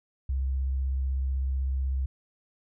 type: tone with vibrato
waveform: sine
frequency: 66.3 Hz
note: C2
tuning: 23 cents sharp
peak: -25 dBFS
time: 0.29-2.06 s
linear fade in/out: 5 ms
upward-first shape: sine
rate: 16 Hz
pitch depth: 23 cents each way
effects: none